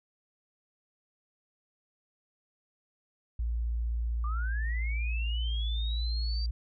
sine tone, 57.8 Hz, A#1, 14 cents flat, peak -28 dBFS, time 3.39-6.51 s, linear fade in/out 5 ms
sine linear sweep, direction up, 1156 to 4699 Hz, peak -38 dBFS, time 4.24-6.46 s, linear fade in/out 2 ms
effects none

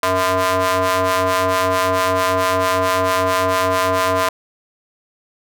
sawtooth ring-modulated tone, 186.5 Hz, F#3, 14 cents sharp, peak -8 dBFS, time 0.03-4.29 s, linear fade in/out 2 ms, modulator 837 Hz, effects none

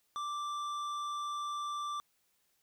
sine tone with tanh clipping, 1174.7 Hz, D6, in tune, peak -37 dBFS, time 0.16-2 s, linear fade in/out 0 ms, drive 12 dB, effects white hiss -75 dBFS RMS until 2.62 s

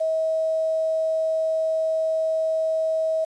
sine tone with quantisation, 640 Hz, D#5, 49 cents sharp, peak -20 dBFS, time 0-3.25 s, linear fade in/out 10 ms, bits 8, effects resampled to 24000 Hz

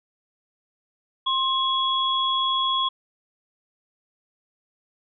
sine tone pair together, 1060 / 3346 Hz, C6 / G#7, +22 / +12 cents, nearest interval octave + minor sixth, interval 1990 cents, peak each -23 dBFS, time 1.26-2.89 s, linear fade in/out 10 ms, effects none

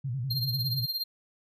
sine tone with vibrato, 127.3 Hz, C3, 47 cents flat, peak -29 dBFS, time 0.04-0.86 s, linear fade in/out 10 ms, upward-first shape square, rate 10 Hz, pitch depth 130 cents each way
square tone with tremolo, 4194 Hz, C8, 3 cents sharp, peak -27 dBFS, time 0.3-1.04 s, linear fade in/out 10 ms, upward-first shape triangle, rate 17 Hz, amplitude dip 80%
effects none

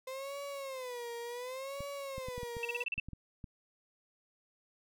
35% pulse tone with vibrato, 515 Hz, C5, 28 cents flat, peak -38 dBFS, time 0.07-2.84 s, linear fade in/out 5 ms, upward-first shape sine, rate 0.69 Hz, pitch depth 160 cents each way
clicks, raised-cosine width 5 ms, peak -32 dBFS, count 10, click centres 1.806 / 2.181 / 2.285 / 2.38 / 2.432 / 2.568 / 2.98 / 3.086 / 3.133 / 3.442 s
sine tone bursts, 2668 Hz, E7, 20 cents sharp, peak -32 dBFS, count 7, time 2.63-2.999 s, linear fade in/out 2 ms, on 21 ms, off 37 ms
effects none

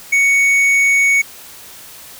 sine tone with tanh clipping, 2227 Hz, C#7, 7 cents sharp, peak -11 dBFS, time 0.12-1.22 s, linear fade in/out 10 ms, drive 8 dB, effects white hiss -37 dBFS RMS until 2.19 s

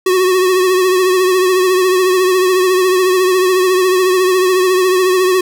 square tone with vibrato, 370 Hz, F#4, in tune, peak -10 dBFS, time 0.06-5.41 s, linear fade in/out 5 ms, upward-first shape triangle, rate 14 Hz, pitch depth 51 cents each way, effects none

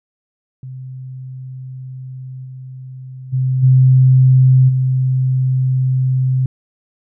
sine tone with level steps, 129.8 Hz, C3, 13 cents flat, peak -27 / -29 / -13 / -6 / -12 dBFS, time 0.63-6.46 s, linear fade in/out 2 ms, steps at 2.44 / 3.32 / 3.62 / 4.68 s, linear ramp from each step 20 ms, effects none

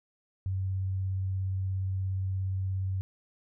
sine tone with vibrato, 95 Hz, F#2, 46 cents sharp, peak -28 dBFS, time 0.46-3.01 s, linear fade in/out 0 ms, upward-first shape triangle, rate 17 Hz, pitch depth 12 cents each way, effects none

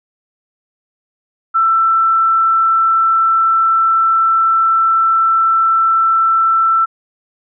sine tone, 1334 Hz, E6, 20 cents sharp, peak -9 dBFS, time 1.54-6.86 s, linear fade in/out 20 ms, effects none

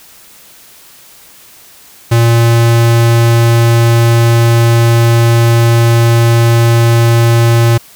square tone, 116.54 Hz, A#2, in tune, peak -6 dBFS, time 2.11-7.78 s, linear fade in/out 10 ms, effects white hiss -39 dBFS RMS until 7.95 s

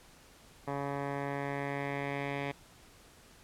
10% pulse tone with low-pass filter sweep, 140.7 Hz, C#3, 26 cents sharp, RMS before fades -36 dBFS, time 0.67-2.52 s, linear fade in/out 10 ms, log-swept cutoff 1300 to 2600 Hz, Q 2.3, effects pink hiss -58 dBFS RMS until 3.43 s + low-pass 12000 Hz 12 dB/octave

